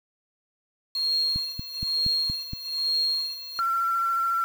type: tone with tremolo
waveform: sine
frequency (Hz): 4252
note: C8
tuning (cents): +27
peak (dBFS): -21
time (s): 0.95-3.6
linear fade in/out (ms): 2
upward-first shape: sine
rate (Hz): 1.1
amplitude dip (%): 85
type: click train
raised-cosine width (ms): 5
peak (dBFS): -20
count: 6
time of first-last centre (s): 1.36-2.534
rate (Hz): 4.26
type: tone with vibrato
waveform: sine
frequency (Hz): 1358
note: F6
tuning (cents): -49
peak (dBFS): -22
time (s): 3.59-4.44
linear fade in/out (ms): 0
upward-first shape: sine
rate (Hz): 14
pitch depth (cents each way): 13
effects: 7-bit